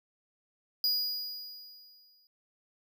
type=tone with exponential decay; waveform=square; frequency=4900 Hz; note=D#8; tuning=27 cents flat; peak=-25 dBFS; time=0.84-2.27 s; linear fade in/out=1 ms; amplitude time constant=310 ms; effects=none